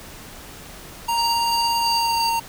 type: tone with pitch glide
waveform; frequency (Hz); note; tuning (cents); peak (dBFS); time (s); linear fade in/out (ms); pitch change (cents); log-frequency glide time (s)
square; 932.3 to 921.1; A#5 to A#5; 0 to -21; -20; 1.08-2.4; 10; -21; 1.76-2.24
type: tone with tremolo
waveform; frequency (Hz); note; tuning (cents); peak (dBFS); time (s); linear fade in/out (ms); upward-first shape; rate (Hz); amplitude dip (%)
sine; 4644; D8; -20; -23; 1.17-2.3; 10; square; 2.9; 35
effects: pink hiss -40 dBFS RMS until 2.48 s